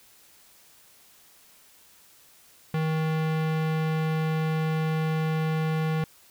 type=tone with low-pass filter; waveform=square; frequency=158.1 Hz; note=D#3; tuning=28 cents sharp; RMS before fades=-26 dBFS; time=2.74-6.04 s; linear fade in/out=2 ms; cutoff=2900 Hz; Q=0.91; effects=white hiss -56 dBFS RMS until 6.3 s